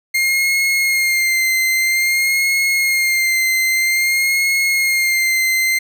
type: tone with vibrato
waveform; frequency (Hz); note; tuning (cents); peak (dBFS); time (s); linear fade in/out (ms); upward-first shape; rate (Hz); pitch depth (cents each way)
40% pulse; 2118; C7; +21; -13; 0.14-5.79; 10; sine; 0.51; 37
effects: none